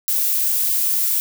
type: noise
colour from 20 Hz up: violet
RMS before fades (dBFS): -19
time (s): 0.08-1.2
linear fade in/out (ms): 0
effects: none